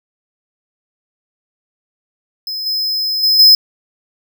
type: tone with level steps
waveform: square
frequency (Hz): 5100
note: D#8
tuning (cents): +42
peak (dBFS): -21 / -16 / -10 / -4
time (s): 2.47-3.55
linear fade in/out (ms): 2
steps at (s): 2.66 / 3.23 / 3.39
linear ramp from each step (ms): 5
effects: none